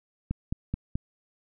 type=click train; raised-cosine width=5 ms; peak=-16 dBFS; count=4; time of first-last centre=0.31-0.955 s; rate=4.65 Hz; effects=none